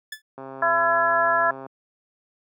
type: tone with exponential decay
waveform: sawtooth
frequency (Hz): 1733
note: A6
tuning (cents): -27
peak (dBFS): -25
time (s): 0.12-0.22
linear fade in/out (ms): 5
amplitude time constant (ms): 21
type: click train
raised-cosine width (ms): 1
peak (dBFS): -23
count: 173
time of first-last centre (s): 0.38-1.664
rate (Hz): 134
type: harmonic tone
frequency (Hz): 336.7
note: E4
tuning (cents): +37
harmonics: 2 / 3 / 4 / 5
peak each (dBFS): -23 / -23 / -23 / -23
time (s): 0.62-1.51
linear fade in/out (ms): 5
effects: high-pass 200 Hz 12 dB/octave